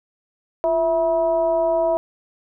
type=tone with frequency modulation; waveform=sine; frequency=657 Hz; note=E5; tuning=6 cents flat; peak=-16 dBFS; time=0.64-1.97 s; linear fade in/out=0 ms; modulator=310 Hz; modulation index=0.61; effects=none